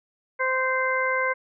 harmonic tone, 519 Hz, C5, 14 cents flat, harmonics 1 / 2 / 3 / 4, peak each -27 / -27 / -27 / -27 dBFS, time 0.39-1.34 s, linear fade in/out 20 ms, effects none

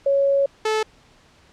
sine / sawtooth tone pair in turn, 555 / 434.9 Hz, C#5 / A4, +2 / -20 cents, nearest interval major third, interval 422 cents, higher first, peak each -15 dBFS, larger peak neither, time 0.06-0.46 / 0.65-0.83 s, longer first, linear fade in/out 5 ms, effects pink hiss -54 dBFS RMS until 1.52 s + low-pass 6000 Hz 12 dB/octave

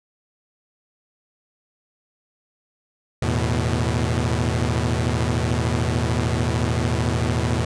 sawtooth chord, E suspended fourth, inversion none, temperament equal with one note detuned, 80.8 / 110 / 123.47 Hz, E2 / A2 / B2, -34 / 0 / 0 cents, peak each -20 dBFS, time 3.22-7.65 s, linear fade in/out 5 ms, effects resampled to 22050 Hz

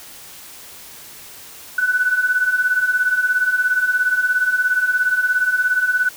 sine beating tone pair, 1480 / 1497 Hz, F#6 / F#6, 0 / +20 cents, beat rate 17 Hz, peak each -21 / -16 dBFS, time 1.78-6.09 s, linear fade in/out 5 ms, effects white hiss -39 dBFS RMS until 6.16 s

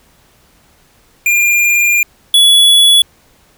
square tone pair in turn, 2403 / 3398 Hz, D7 / G#7, +39 / +39 cents, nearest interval tritone, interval 600 cents, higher second, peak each -9 / -5 dBFS, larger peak second, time 1.26-2.03 / 2.34-3.02 s, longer first, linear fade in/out 2 ms, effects pink hiss -50 dBFS RMS until 3.57 s

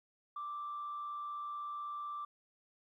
sine tone with frequency modulation, 1174.7 Hz, D6, in tune, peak -38 dBFS, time 0.36-2.25 s, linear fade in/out 5 ms, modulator 116 Hz, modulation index 0.25, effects tanh soft clip ceiling -35 dBFS + 13-bit

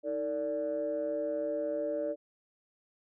sine tone cluster, 314 / 450 / 583 Hz, D#4 / A4 / D5, +16 / +39 / -13 cents, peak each -37 / -37 / -31 dBFS, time 0.03-2.16 s, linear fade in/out 50 ms, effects tanh soft clip ceiling -24 dBFS

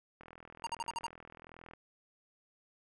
click train, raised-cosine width 0.5 ms, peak -36 dBFS, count 64, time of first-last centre 0.21-1.735 s, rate 41.3 Hz
square tone bursts, 932.3 Hz, A#5, in tune, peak -35 dBFS, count 6, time 0.64-1.066 s, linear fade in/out 0 ms, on 26 ms, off 54 ms
effects resampled to 24000 Hz

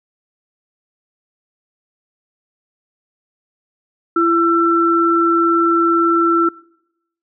sine tone pair together, 336.1 / 1341 Hz, E4 / E6, +34 / +29 cents, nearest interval 2 octaves, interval 2395 cents, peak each -14 dBFS, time 4.16-6.49 s, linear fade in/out 5 ms, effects noise-tail reverb RT60 0.8 s tail -23 dB re dry

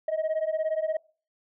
sine beating tone pair, 622.3 / 639.3 Hz, D#5 / D#5, 0 / +47 cents, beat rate 17 Hz, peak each -26 dBFS, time 0.08-0.97 s, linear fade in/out 5 ms, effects noise-tail reverb RT60 0.4 s tail -25 dB re dry + tanh soft clip ceiling -22 dBFS

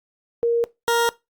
sine / 20% pulse tone pair in turn, 468.3 / 468.3 Hz, A#4 / A#4, +8 / +8 cents, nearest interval unison, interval 0 cents, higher neither, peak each -16 / -12 dBFS, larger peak second, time 0.43-0.64 / 0.88-1.09 s, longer neither, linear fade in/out 0 ms, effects noise-tail reverb RT60 0.2 s tail -20 dB re dry + Opus 48 kbps

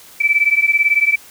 sine beating tone pair, 2306 / 2324 Hz, D7 / D7, -32 / -19 cents, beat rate 18 Hz, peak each -15 / -14 dBFS, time 0.2-1.16 s, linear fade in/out 10 ms, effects white hiss -42 dBFS RMS until 1.3 s

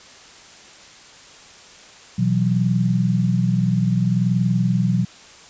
sine chord, B suspended fourth, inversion none, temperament just, 123.47 / 164.63 / 185.21 Hz, B2 / E3 / F#3, 0 / -2 / +2 cents, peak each -20 / -22 / -19 dBFS, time 2.18-5.05 s, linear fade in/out 10 ms, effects white hiss -44 dBFS RMS until 5.49 s + resampled to 16000 Hz

